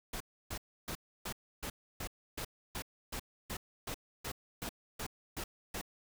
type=noise bursts; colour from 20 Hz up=pink; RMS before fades=-40 dBFS; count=16; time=0.13-5.814 s; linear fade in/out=5 ms; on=74 ms; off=300 ms; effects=none